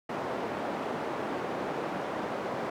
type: band-pass noise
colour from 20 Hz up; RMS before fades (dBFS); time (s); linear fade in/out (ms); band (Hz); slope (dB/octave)
white; -34; 0.09-2.7; 5; 200 to 800; 12
effects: none